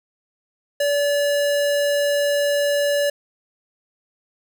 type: tone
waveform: square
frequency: 575 Hz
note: D5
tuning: 37 cents flat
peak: -18 dBFS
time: 0.8-3.1 s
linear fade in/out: 5 ms
effects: none